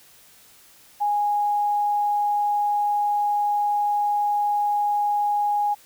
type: tone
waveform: sine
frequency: 826 Hz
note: G#5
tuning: 10 cents flat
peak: -19 dBFS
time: 1-5.75 s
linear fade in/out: 20 ms
effects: white hiss -52 dBFS RMS until 5.85 s